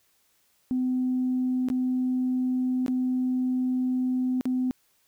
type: tone with dropouts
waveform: sine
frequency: 254.4 Hz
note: C4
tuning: 48 cents flat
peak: -22 dBFS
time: 0.71-4.71 s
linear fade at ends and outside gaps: 0 ms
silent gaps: 1.686-1.701 / 2.863-2.881 / 4.41-4.455 s
effects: tanh soft clip ceiling -18 dBFS + white hiss -67 dBFS RMS until 5.07 s

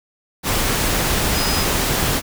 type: tone in noise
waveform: sine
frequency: 5020 Hz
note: D#8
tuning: 15 cents sharp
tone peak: -24 dBFS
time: 1.33-1.66 s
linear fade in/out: 50 ms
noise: pink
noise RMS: -19 dBFS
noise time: 0.43-2.22 s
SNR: -8 dB
effects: none

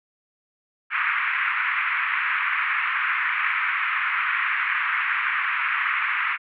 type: band-pass noise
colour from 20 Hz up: white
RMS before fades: -24 dBFS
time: 0.9-6.38 s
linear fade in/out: 50 ms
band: 1100 to 2400 Hz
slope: 48 dB/octave
effects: none

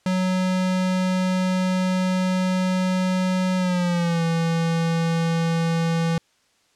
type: tone with pitch glide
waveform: square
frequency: 185 to 165.77 Hz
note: F#3 to E3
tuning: 0 to +10 cents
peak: -20 dBFS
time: 0.06-6.18 s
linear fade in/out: 2 ms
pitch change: -190 cents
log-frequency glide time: 3.57-4.23 s
effects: white hiss -63 dBFS RMS until 6.75 s + low-pass 7000 Hz 12 dB/octave

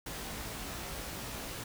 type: noise with comb filter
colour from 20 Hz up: pink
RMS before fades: -41 dBFS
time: 0.06-1.64 s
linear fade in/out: 5 ms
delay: 18 ms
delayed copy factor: +0.7
effects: none

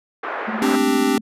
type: band-pass noise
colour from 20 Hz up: white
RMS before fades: -27 dBFS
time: 0.23-0.76 s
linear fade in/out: 5 ms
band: 360 to 1700 Hz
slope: 24 dB/octave
type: tone with tremolo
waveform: sine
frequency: 220 Hz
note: A3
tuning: in tune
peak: -20 dBFS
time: 0.47-1.21 s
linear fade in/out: 20 ms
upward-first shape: triangle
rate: 15 Hz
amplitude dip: 85%
type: chord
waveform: square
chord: C suspended second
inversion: none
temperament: equal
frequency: 261.6 / 293.7 / 392 Hz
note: C4 / D4 / G4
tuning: 0 / 0 / 0 cents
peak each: -20 / -22 / -22 dBFS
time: 0.62-1.18 s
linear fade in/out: 2 ms
effects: resampled to 32000 Hz

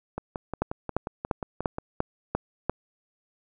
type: two click trains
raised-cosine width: 1 ms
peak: -10 / -17 dBFS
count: 7 / 10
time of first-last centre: 0.62-2.696 / 0.18-1.784 s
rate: 2.89 / 5.61 Hz
effects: none

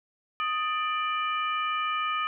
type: harmonic tone with a mistuned harmonic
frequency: 592 Hz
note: D5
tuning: 14 cents sharp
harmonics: 2 / 3 / 4 / 5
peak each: -27 / -38 / -34 / -37 dBFS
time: 0.4-2.27 s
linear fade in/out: 0 ms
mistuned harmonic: 2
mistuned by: +89 cents
effects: none

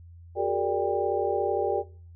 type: tone cluster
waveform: sine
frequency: 373.2 / 410.9 / 464.1 / 585 / 796 Hz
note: F#4 / G#4 / A#4 / D5 / G5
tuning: +15 / -18 / -8 / -7 / +26 cents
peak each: -30 dBFS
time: 0.35-1.84 s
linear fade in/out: 50 ms
effects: noise-tail reverb RT60 0.5 s tail -23 dB re dry + added 85 Hz sine -45 dBFS peak until 2.15 s

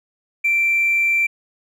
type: tone with hard clipping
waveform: sine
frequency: 2349 Hz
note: D7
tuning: in tune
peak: -15 dBFS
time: 0.44-1.27 s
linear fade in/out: 10 ms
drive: 1 dB
effects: none

